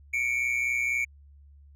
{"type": "tone pair together", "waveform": "triangle", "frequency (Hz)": [2220, 2344], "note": ["C#7", "D7"], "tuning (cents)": [2, -4], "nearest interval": "minor second", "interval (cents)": 94, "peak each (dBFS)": -26, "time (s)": [0.13, 1.05], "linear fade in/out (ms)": 10, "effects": ["added 71 Hz sine -50 dBFS peak until 1.75 s"]}